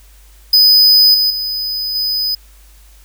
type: tone with level steps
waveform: square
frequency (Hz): 5000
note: D#8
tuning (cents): +8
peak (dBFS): -6 / -11 / -18 / -15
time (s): 0.53-2.35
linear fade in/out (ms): 5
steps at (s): 1.14 / 1.3 / 1.95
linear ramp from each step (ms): 5
effects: added 50 Hz sine -41 dBFS peak until 3.04 s + white hiss -49 dBFS RMS until 3.04 s